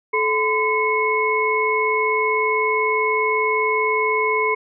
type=tone cluster; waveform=sine; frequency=433.7 / 1018 / 2189 Hz; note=A4 / C6 / C#7; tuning=-25 / -48 / -22 cents; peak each=-21 dBFS; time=0.13-4.55 s; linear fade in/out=10 ms; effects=none